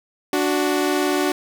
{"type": "tone pair together", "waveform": "sawtooth", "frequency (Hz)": [292.7, 370], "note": ["D4", "F#4"], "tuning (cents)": [-6, 0], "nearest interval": "major third", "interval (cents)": 406, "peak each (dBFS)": -17, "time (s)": [0.33, 1.32], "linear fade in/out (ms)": 2, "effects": []}